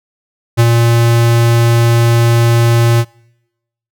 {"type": "tone with ADSR envelope", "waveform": "square", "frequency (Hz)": 117.1, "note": "A#2", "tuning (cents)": 8, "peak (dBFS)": -5, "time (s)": [0.57, 3.05], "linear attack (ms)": 28, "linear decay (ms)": 45, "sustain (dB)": -3, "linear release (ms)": 54, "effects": ["noise-tail reverb RT60 0.9 s tail -26 dB re dry"]}